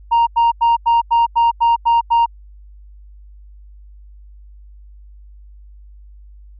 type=tone bursts; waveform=sine; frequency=932.3 Hz; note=A#5; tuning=in tune; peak=-7 dBFS; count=9; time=0.11-2.262 s; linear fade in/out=20 ms; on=160 ms; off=89 ms; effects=tanh soft clip ceiling -9 dBFS + added 50 Hz sine -38 dBFS peak until 6.59 s